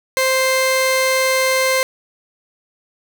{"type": "tone pair together", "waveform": "sawtooth", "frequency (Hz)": [523.3, 1046.6], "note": ["C5", "C6"], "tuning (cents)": [0, 0], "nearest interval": "octave", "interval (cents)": 1200, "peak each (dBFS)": -12, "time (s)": [0.17, 1.83], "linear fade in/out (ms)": 0, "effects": []}